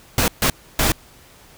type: noise bursts at uneven times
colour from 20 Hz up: pink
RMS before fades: -17 dBFS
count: 3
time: 0.18-0.28 / 0.42-0.5 / 0.79-0.92 s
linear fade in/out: 2 ms
effects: pink hiss -48 dBFS RMS until 1.57 s